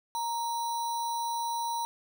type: tone with sample-and-hold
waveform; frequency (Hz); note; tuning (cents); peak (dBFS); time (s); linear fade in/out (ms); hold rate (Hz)
sine; 932.3; A#5; 0; -29; 0.15-1.85; 0; 4900
effects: none